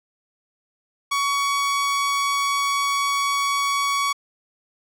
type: tone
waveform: sawtooth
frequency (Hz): 1124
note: C#6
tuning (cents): +24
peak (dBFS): -16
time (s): 1.11-4.13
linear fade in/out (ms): 10
effects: low-pass 11000 Hz 12 dB/octave